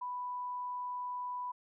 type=tone; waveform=sine; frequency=990 Hz; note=B5; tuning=4 cents sharp; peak=-36 dBFS; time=0.01-1.52 s; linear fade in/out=10 ms; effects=none